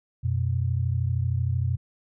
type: tone pair together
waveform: sine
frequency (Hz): 90.47 / 123.47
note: F#2 / B2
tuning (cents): -38 / 0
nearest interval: perfect fourth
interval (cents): 538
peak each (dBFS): -25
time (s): 0.23-1.77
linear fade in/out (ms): 20
effects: none